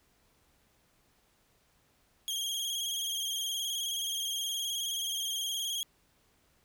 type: tone with vibrato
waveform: sawtooth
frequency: 3235 Hz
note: G#7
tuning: 46 cents flat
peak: -29 dBFS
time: 2.28-5.83 s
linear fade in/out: 0 ms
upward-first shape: square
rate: 19 Hz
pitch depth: 38 cents each way
effects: pink hiss -69 dBFS RMS until 6.64 s